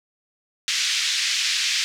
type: band-pass noise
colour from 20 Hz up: white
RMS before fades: -23 dBFS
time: 0.68-1.84 s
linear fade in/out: 0 ms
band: 1900 to 5800 Hz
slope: 24 dB/octave
effects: none